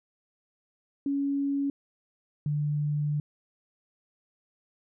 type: tone pair in turn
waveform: sine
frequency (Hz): 279.8 / 147.92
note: C#4 / D3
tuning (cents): +16 / +13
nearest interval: major seventh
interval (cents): 1103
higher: first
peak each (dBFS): -25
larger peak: neither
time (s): 1.06-1.7 / 2.46-3.2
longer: second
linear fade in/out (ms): 2
effects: none